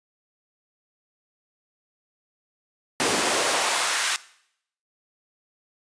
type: noise with high-pass filter sweep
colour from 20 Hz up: pink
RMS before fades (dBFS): -23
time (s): 3-4.16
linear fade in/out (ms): 0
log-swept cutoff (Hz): 250 to 1600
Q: 1
effects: noise-tail reverb RT60 0.7 s tail -19 dB re dry + resampled to 22050 Hz